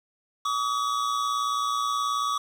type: tone pair together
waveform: square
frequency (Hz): 1142 / 1260.6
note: D6 / D#6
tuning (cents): -49 / +22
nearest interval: major second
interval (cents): 171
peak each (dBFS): -26 / -31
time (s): 0.45-2.38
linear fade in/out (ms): 5
effects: low-pass 7000 Hz 12 dB/octave + 8-bit